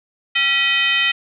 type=tone with frequency modulation; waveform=sine; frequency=2512 Hz; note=D#7; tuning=16 cents sharp; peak=-14 dBFS; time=0.35-1.12 s; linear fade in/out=10 ms; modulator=573 Hz; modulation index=1.4; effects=none